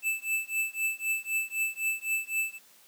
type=tone with tremolo; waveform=square; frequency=2637 Hz; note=E7; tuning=in tune; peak=-25 dBFS; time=0.02-2.59 s; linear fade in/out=50 ms; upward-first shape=triangle; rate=3.9 Hz; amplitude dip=100%; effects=white hiss -58 dBFS RMS until 2.87 s + high-pass 150 Hz 12 dB/octave